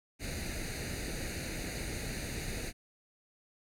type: noise with comb filter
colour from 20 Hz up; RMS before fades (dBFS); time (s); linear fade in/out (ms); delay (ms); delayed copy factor
pink; -38; 0.19-2.73; 50; 0.46; +0.8
effects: low-pass 12000 Hz 12 dB/octave